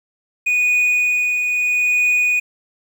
triangle tone with tremolo, 2471 Hz, D#7, 13 cents flat, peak -11 dBFS, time 0.46-2.4 s, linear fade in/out 10 ms, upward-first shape triangle, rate 0.77 Hz, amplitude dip 40%, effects 8-bit

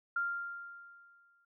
sine tone with exponential decay, 1394 Hz, F6, 4 cents flat, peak -29 dBFS, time 0.16-1.45 s, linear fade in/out 5 ms, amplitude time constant 280 ms, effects none

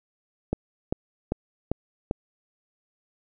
click train, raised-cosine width 2 ms, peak -11 dBFS, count 5, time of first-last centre 0.53-2.111 s, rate 2.53 Hz, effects none

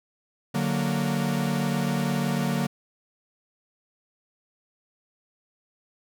45% pulse chord, D augmented, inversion none, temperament equal, 146.83 / 185 / 233.1 Hz, D3 / F#3 / A#3, 0 / 0 / 0 cents, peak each -28 dBFS, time 0.54-2.67 s, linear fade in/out 10 ms, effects none

